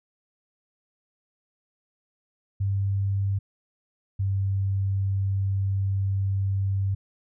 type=tone pair in turn; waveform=sine; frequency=98.6 / 97.58 Hz; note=G2 / G2; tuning=+11 / -7 cents; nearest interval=unison; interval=18 cents; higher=first; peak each=-22 dBFS; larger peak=neither; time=2.6-3.39 / 4.19-6.95 s; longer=second; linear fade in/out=10 ms; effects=none